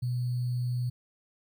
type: tone with sample-and-hold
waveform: sine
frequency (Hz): 123.47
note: B2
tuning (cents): 0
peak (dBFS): -27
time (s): 0.02-0.9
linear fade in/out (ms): 10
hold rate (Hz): 4410
effects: none